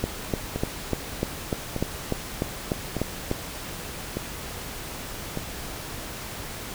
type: two click trains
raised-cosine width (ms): 2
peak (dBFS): -14 / -10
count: 5 / 12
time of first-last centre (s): 0.56-5.373 / 0.04-3.314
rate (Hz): 0.831 / 3.36
effects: pink hiss -36 dBFS RMS until 6.74 s